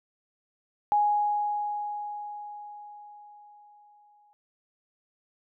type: tone with exponential decay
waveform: sine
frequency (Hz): 830.6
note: G#5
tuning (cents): 0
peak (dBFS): -19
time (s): 0.92-4.33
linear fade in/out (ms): 0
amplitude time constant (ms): 740
effects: none